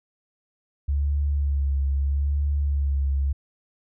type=tone with vibrato; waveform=sine; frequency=70.4 Hz; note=C#2; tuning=27 cents sharp; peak=-20 dBFS; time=0.88-3.33 s; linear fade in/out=10 ms; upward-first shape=sine; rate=0.78 Hz; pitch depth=39 cents each way; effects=none